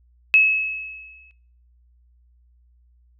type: tone with exponential decay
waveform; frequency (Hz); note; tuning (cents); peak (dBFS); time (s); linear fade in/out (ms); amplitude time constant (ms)
sine; 2582; E7; -37; -9; 0.34-1.31; 0; 210
effects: noise-tail reverb RT60 0.6 s tail -21 dB re dry + added 60 Hz sine -54 dBFS peak until 3.19 s